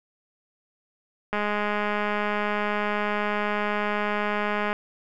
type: click train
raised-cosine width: 0.5 ms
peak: -12 dBFS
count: 708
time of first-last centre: 1.33-4.729 s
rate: 208 Hz
effects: none